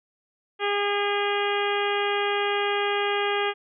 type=harmonic tone; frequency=407.1 Hz; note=G#4; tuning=35 cents flat; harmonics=1 / 2 / 3 / 4 / 5 / 6 / 7 / 8; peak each=-26 / -29 / -31 / -32 / -33 / -34 / -34 / -35 dBFS; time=0.59-3.54 s; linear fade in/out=50 ms; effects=none